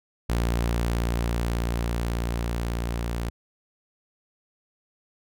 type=tone with level ramp; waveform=sawtooth; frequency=58.27 Hz; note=A#1; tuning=in tune; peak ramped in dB=-18 to -23 dBFS; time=0.29-3.3 s; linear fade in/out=10 ms; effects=none